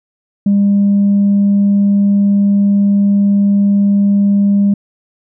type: tone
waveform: sine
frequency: 201 Hz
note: G3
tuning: 44 cents sharp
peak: -6 dBFS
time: 0.46-4.74 s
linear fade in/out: 5 ms
effects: tanh soft clip ceiling -5 dBFS